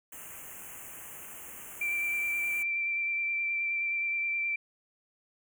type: band-stop noise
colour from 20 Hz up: white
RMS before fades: -45 dBFS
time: 0.12-2.63 s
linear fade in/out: 5 ms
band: 3000 to 6400 Hz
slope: 96 dB/octave
type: tone with vibrato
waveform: sine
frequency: 2349 Hz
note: D7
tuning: in tune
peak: -28 dBFS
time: 1.81-4.56 s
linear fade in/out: 5 ms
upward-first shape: sine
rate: 9.5 Hz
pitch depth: 14 cents each way
effects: none